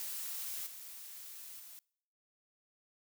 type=noise with level steps; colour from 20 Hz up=blue; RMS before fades=-41 / -49 / -52 dBFS; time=0-1.79 s; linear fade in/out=0 ms; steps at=0.66 / 1.59 s; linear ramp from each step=10 ms; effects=noise-tail reverb RT60 0.7 s tail -26 dB re dry